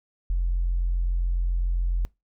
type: tone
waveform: sine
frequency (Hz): 43.65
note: F1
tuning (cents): 0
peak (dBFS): -20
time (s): 0.3-2.05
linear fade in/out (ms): 0
effects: noise-tail reverb RT60 0.2 s tail -23 dB re dry + tanh soft clip ceiling -17 dBFS